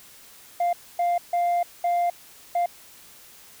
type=tone bursts at uneven times; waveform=sine; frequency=698.5 Hz; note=F5; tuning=in tune; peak=-17 dBFS; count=5; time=0.6-0.73 / 0.99-1.18 / 1.33-1.63 / 1.84-2.1 / 2.55-2.66 s; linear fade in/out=5 ms; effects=tanh soft clip ceiling -19 dBFS + white hiss -49 dBFS RMS until 3.6 s